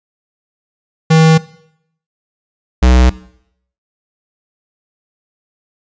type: tone pair in turn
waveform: square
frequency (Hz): 160 / 62.51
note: D#3 / B1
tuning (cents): +49 / +22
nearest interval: octave + major third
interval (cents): 1627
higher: first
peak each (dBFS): -6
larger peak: neither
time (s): 1.1-1.38 / 2.82-3.1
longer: neither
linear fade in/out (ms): 10
effects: noise-tail reverb RT60 0.7 s tail -19 dB re dry + resampled to 16000 Hz